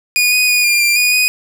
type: tone with pitch steps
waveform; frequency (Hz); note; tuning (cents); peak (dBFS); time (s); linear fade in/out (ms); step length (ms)
sawtooth; 2455 / 2485 / 2461 / 2403 / 2378 / 2460 / 2486; D#7 / D#7 / D#7 / D7 / D7 / D#7 / D#7; -24 / -3 / -20 / +39 / +21 / -20 / -2; -7; 0.16-1.28; 0; 160
effects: none